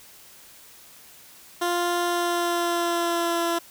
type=tone with pitch glide; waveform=15% pulse; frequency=349.2 to 339.1 Hz; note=F4 to E4; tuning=0 to +49 cents; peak=-16 dBFS; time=1.61-3.59 s; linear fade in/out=10 ms; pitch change=-51 cents; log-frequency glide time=2.05-3.42 s; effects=white hiss -49 dBFS RMS until 3.7 s